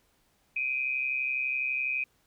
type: tone pair together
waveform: sine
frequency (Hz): 2375 / 2507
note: D7 / D#7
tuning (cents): +19 / +12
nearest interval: minor second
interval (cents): 93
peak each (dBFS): -32 / -29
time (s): 0.56-2.04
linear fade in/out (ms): 5
effects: pink hiss -69 dBFS RMS until 2.26 s